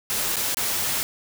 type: noise with dropouts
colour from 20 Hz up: white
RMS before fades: -25 dBFS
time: 0.1-1.03 s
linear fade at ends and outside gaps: 0 ms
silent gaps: 0.359-0.367 / 0.545-0.57 s
effects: none